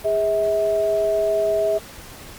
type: tone pair together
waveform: sine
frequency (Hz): 410 / 646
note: G#4 / E5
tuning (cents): -22 / -35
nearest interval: minor sixth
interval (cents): 787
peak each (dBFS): -23 / -18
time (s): 0.04-1.79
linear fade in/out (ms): 20
effects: pink hiss -40 dBFS RMS until 2.38 s + Opus 48 kbps